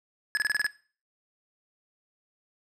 square tone bursts, 1702 Hz, G#6, 42 cents sharp, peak -23 dBFS, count 7, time 0.35-0.665 s, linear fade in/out 0 ms, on 21 ms, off 28 ms, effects noise-tail reverb RT60 0.4 s tail -19 dB re dry + low-pass 9000 Hz 12 dB/octave

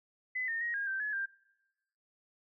sine tone with pitch steps, 2015 / 1827 / 1884 / 1626 / 1561 / 1701 / 1588 Hz, B6 / A#6 / A#6 / G#6 / G6 / G#6 / G6, +34 / -35 / +18 / -37 / -8 / +41 / +22 cents, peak -32 dBFS, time 0.35-1.26 s, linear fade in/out 10 ms, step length 130 ms, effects noise-tail reverb RT60 1.0 s tail -25 dB re dry

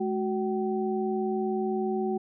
sine tone cluster, 213 / 372.1 / 766 Hz, G#3 / F#4 / G5, +44 / +10 / -40 cents, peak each -30 / -28 / -34 dBFS, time 0-2.18 s, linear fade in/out 10 ms, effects none

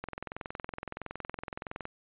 click train, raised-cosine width 0.5 ms, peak -22 dBFS, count 40, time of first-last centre 0.04-1.854 s, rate 21.5 Hz, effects resampled to 8000 Hz

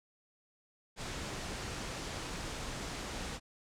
pink low-pass noise, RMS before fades -41 dBFS, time 0.96-3.4 s, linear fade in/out 50 ms, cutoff 8300 Hz, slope 24 dB/octave, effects none

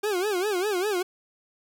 40% pulse tone with vibrato, 389.5 Hz, G4, 11 cents flat, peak -23 dBFS, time 0.03-1.03 s, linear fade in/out 10 ms, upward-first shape sine, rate 5 Hz, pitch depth 180 cents each way, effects none

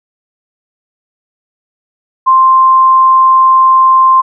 sine tone, 1050 Hz, C6, 6 cents sharp, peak -3 dBFS, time 2.26-4.22 s, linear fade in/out 20 ms, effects none

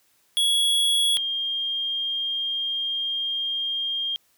square / sine tone pair in turn, 3347 / 3213 Hz, G#7 / G7, +13 / +42 cents, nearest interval minor second, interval 71 cents, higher first, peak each -19 / -24 dBFS, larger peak first, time 0.37-1.17 / 1.17-4.16 s, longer second, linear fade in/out 0 ms, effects white hiss -64 dBFS RMS until 4.37 s + high-pass 60 Hz 12 dB/octave

